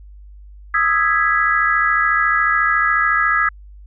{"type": "chord", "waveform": "sine", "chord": "E major seventh", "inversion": "third", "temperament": "equal", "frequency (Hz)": [1244.5, 1318.5, 1661.2, 1975.5], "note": ["D#6", "E6", "G#6", "B6"], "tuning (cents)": [0, 0, 0, 0], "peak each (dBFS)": [-19, -20, -17, -21], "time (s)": [0.74, 3.49], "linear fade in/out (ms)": 5, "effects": ["added 50 Hz sine -37 dBFS peak until 3.86 s"]}